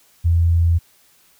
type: tone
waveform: sine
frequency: 84.3 Hz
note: E2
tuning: 39 cents sharp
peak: -12 dBFS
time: 0.24-0.79 s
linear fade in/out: 20 ms
effects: white hiss -55 dBFS RMS until 1.39 s